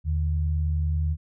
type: tone pair together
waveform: sine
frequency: 79.09 / 149.2 Hz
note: D#2 / D3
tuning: +29 / +28 cents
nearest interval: major seventh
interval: 1099 cents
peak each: -22 / -31 dBFS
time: 0.04-1.17 s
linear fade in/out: 50 ms
effects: none